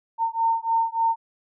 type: beating tone pair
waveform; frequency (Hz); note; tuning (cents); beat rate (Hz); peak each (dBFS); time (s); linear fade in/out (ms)
sine; 909 / 912.4; A#5 / A#5; -44 / -37; 3.4; -23; 0.18-1.16; 50
effects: none